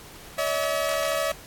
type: tone pair together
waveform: sawtooth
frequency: 570 / 643 Hz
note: C#5 / E5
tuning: +48 / -43 cents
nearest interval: major second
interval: 209 cents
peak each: -23 / -22 dBFS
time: 0.38-1.32 s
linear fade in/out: 5 ms
effects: pink hiss -45 dBFS RMS until 1.46 s + AAC 64 kbps